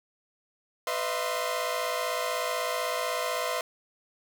sawtooth tone cluster, 499.5 / 617 / 673 / 1051 Hz, B4 / D#5 / E5 / C6, +20 / -15 / +36 / +7 cents, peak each -30 dBFS, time 0.87-3.61 s, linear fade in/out 2 ms, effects none

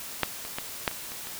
clicks, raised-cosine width 0.3 ms, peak -6 / -23 / -14 / -7 / -23 / -23 / -24 dBFS, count 7, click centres 0.233 / 0.451 / 0.585 / 0.878 / 0.913 / 1.119 / 1.271 s, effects white hiss -39 dBFS RMS until 1.39 s

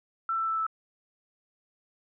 sine tone with pitch steps, 1337 / 1329.3 / 1321.6 / 1314 Hz, E6 / E6 / E6 / E6, +24 / +14 / +4 / -6 cents, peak -26 dBFS, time 0.29-0.666 s, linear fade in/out 2 ms, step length 94 ms, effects none

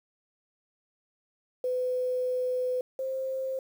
sine tone pair in turn, 504 / 527.5 Hz, B4 / C5, +35 / +14 cents, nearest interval minor second, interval 79 cents, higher second, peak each -26 / -29 dBFS, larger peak first, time 1.64-2.81 / 2.99-3.59 s, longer first, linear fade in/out 2 ms, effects 9-bit

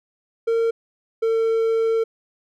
triangle tone pair in turn, 457.6 / 451.3 Hz, A#4 / A4, -32 / +44 cents, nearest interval unison, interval 24 cents, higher first, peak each -15 dBFS, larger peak neither, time 0.47-0.71 / 1.22-2.04 s, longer second, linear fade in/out 10 ms, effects none

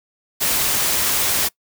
white noise, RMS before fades -19 dBFS, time 0.4-1.49 s, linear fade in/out 20 ms, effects noise-tail reverb RT60 0.1 s tail -23 dB re dry

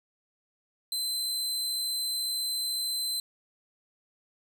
sawtooth tone, 4067 Hz, C8, 50 cents flat, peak -26 dBFS, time 0.92-3.2 s, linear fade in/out 2 ms, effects none

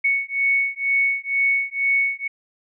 sine beating tone pair, 2217 / 2219.1 Hz, C#7 / C#7, 0 / +1 cents, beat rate 2.1 Hz, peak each -21 dBFS, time 0.04-2.28 s, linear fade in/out 10 ms, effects none

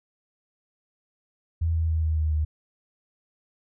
sine tone with pitch steps, 82.41 / 81.23 / 80.06 / 78.92 / 77.78 / 76.67 Hz, E2 / E2 / D#2 / D#2 / D#2 / D#2, 0 / -25 / +50 / +25 / 0 / -25 cents, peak -21 dBFS, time 1.61-2.45 s, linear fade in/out 10 ms, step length 140 ms, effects none

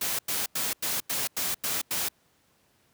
white noise bursts, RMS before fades -29 dBFS, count 8, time 0.01-2.087 s, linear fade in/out 5 ms, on 180 ms, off 91 ms, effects pink hiss -66 dBFS RMS until 2.93 s + high-pass 80 Hz 12 dB/octave

